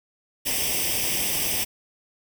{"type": "noise with comb filter", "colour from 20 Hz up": "white", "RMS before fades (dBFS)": -25, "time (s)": [0.45, 1.65], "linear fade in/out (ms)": 20, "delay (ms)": 0.36, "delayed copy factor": 0.8, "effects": []}